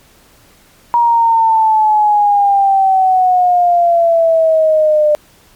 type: exponential sweep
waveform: sine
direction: down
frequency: 952 to 597 Hz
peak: -7 dBFS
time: 0.94-5.15 s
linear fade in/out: 0 ms
effects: pink hiss -47 dBFS RMS until 5.55 s + MP3 96 kbps